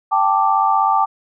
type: chord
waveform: sine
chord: G suspended second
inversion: none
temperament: equal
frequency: 784 / 880 / 1174.7 Hz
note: G5 / A5 / D6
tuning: 0 / 0 / 0 cents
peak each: -17 dBFS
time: 0.11-1.06 s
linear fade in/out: 20 ms
effects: none